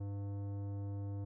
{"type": "tone with tanh clipping", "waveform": "sine", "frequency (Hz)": 100.2, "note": "G2", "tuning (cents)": 38, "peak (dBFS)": -40, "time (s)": [0, 1.25], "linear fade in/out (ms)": 10, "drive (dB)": 14, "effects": []}